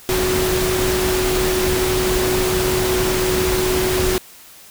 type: tone in noise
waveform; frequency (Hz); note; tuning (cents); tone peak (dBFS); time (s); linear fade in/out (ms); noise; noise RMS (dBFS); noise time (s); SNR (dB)
sine; 370; F#4; 0; -18; 0.09-4.18; 0; pink; -21; 0.09-4.18; 0
effects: white hiss -43 dBFS RMS until 4.7 s